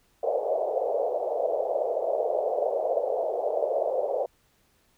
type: band-pass noise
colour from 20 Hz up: white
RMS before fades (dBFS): -27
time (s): 0.23-4.26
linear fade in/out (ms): 5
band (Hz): 460 to 670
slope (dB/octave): 48
effects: pink hiss -66 dBFS RMS until 4.97 s